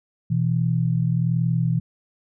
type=tone pair together; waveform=sine; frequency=123.59 / 164.81 Hz; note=B2 / E3; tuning=+2 / 0 cents; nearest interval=perfect fourth; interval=498 cents; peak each=-21 / -21 dBFS; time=0.3-1.8 s; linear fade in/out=10 ms; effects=none